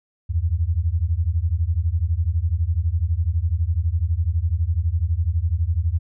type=beating tone pair; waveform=sine; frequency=77.78 / 89.78 Hz; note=D#2 / F2; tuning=0 / +48 cents; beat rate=12 Hz; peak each=-21 dBFS; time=0.29-5.99 s; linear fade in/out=20 ms; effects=none